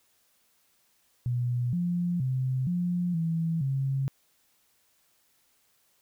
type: tone with pitch steps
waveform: sine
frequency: 122.3 / 175.3 / 129.8 / 176.7 / 164.3 / 135.5 Hz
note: B2 / F3 / C3 / F3 / E3 / C#3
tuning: -16 / +7 / -13 / +21 / -5 / -39 cents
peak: -25 dBFS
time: 1.26-4.08 s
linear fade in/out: 0 ms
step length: 470 ms
effects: white hiss -68 dBFS RMS until 6.01 s